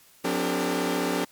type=tone cluster; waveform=sawtooth; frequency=180.5 / 256.5 / 291.2 / 400.7 / 457 Hz; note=F#3 / C4 / D4 / G4 / A#4; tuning=-43 / -34 / -15 / +38 / -34 cents; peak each=-28 / -27 / -25 / -27 / -28 dBFS; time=0.24-1.25 s; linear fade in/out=10 ms; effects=white hiss -56 dBFS RMS until 1.31 s + MP3 96 kbps